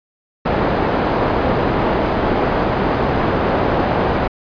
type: low-pass noise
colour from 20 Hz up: white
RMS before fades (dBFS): -17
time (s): 0.45-4.28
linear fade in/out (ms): 10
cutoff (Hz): 770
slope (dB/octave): 12
effects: resampled to 11025 Hz